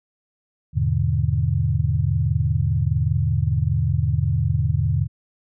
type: chord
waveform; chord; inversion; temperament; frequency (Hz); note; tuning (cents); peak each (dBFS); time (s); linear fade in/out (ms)
sine; E dominant seventh; none; equal with one note detuned; 82.41 / 103.83 / 123.47 / 148.62; E2 / G#2 / B2 / D3; 0 / 0 / 0 / +21; -23; 0.73-5.08; 50
effects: none